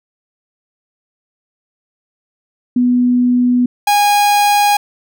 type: tone pair in turn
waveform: sine / 45% pulse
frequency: 246.6 / 821.6 Hz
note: B3 / G#5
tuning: -2 / -19 cents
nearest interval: octave + major sixth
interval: 2083 cents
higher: second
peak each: -9 dBFS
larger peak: neither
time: 2.76-3.66 / 3.87-4.77 s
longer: neither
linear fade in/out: 5 ms
effects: none